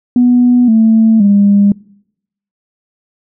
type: tone with pitch steps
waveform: sine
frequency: 245.6 / 222.6 / 201.8 Hz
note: B3 / A3 / G#3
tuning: -9 / +20 / -49 cents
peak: -4 dBFS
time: 0.16-1.72 s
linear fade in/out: 2 ms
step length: 520 ms
effects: noise-tail reverb RT60 0.8 s tail -25 dB re dry + tanh soft clip ceiling 0 dBFS